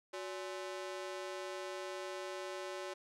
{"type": "ring-modulated tone", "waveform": "sawtooth", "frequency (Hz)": 470, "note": "A#4", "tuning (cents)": 14, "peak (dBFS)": -34, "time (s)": [0.13, 2.94], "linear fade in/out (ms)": 10, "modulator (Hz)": 102, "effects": ["low-pass 8000 Hz 12 dB/octave"]}